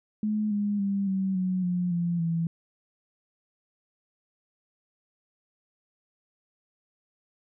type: tone with pitch steps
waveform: sine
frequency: 212.7 / 205.3 / 198.23 / 191.36 / 184.74 / 178.34 / 172.17 / 166.21 Hz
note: G#3 / G#3 / G3 / G3 / F#3 / F3 / F3 / E3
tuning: +42 / -20 / +20 / -41 / -2 / +37 / -24 / +15 cents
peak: -24 dBFS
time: 0.23-2.47 s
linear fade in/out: 2 ms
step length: 280 ms
effects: none